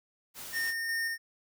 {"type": "noise", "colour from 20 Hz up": "white", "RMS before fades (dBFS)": -43, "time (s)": [0.34, 0.74], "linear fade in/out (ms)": 50}
{"type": "tone with tremolo", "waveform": "square", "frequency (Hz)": 1828, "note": "A#6", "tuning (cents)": -34, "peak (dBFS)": -30, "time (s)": [0.52, 1.18], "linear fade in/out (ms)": 50, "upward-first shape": "square", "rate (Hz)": 2.7, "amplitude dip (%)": 25}
{"effects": []}